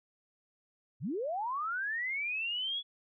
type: linear sweep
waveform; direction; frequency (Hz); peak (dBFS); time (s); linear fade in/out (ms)
sine; up; 94.9 to 3416; -32; 1-2.83; 50
effects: none